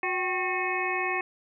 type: harmonic tone with a mistuned harmonic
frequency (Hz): 363.8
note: F#4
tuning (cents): -29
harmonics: 1 / 2 / 3 / 5 / 6 / 7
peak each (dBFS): -33 / -33 / -33 / -33 / -33 / -33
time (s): 0.03-1.21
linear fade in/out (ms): 2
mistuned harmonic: 2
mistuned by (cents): +81
effects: none